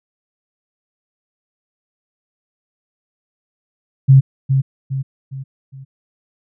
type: tone with echo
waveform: sine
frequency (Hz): 134.5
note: C3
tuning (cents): +48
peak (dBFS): -4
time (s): 4.08-4.21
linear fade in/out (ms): 20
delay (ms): 410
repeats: 4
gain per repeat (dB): -7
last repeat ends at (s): 5.85
effects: none